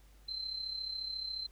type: tone with amplitude modulation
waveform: sine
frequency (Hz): 4100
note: C8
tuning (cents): -36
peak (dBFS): -34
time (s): 0.28-1.47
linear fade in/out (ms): 10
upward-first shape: sine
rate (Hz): 34.2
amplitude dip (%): 60
effects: added 50 Hz sine -57 dBFS peak until 1.51 s + pink hiss -67 dBFS RMS until 1.51 s